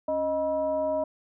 sine tone with frequency modulation, 622.3 Hz, D#5, in tune, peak -24 dBFS, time 0.08-1.04 s, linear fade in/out 5 ms, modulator 346 Hz, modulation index 0.6, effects none

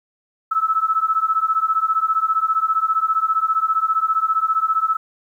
sine beating tone pair, 1299 / 1314 Hz, E6 / E6, -26 / -6 cents, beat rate 15 Hz, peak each -19 dBFS, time 0.51-4.97 s, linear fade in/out 10 ms, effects 9-bit

